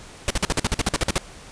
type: noise bursts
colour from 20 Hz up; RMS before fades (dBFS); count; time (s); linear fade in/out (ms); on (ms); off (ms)
pink; -20; 13; 0.28-1.18; 0; 24; 49
effects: pink hiss -43 dBFS RMS until 1.51 s + resampled to 22050 Hz